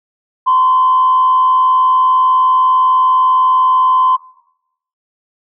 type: tone with frequency modulation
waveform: sine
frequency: 1029 Hz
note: C6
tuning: 29 cents flat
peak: -7 dBFS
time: 0.46-4.17 s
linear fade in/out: 20 ms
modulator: 79.8 Hz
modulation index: 0.44
effects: noise-tail reverb RT60 0.8 s tail -20 dB re dry + tanh soft clip ceiling -3 dBFS